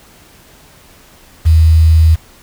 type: tone with quantisation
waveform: sine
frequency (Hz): 80.3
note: E2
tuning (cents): -45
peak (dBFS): -4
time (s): 1.45-2.16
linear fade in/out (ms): 20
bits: 5
effects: pink hiss -43 dBFS RMS until 2.42 s